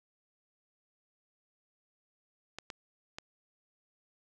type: clicks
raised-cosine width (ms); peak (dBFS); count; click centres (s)
0.2; -23; 3; 2.586 / 2.702 / 3.185
effects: none